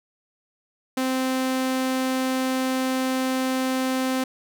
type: tone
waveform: sawtooth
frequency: 260 Hz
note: C4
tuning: 11 cents flat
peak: -18 dBFS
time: 0.97-4.24 s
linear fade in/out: 5 ms
effects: none